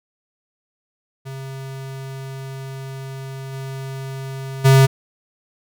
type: tone with level steps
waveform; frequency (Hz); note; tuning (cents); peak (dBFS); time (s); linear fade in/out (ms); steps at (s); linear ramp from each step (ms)
square; 134.3; C3; +46; -30 / -28 / -9; 1.25-4.87; 20; 3.52 / 4.64; 20
effects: none